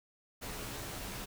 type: noise with comb filter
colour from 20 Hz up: pink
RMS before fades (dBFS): -42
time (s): 0.41-1.26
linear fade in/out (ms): 20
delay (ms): 13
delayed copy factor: -0.55
effects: none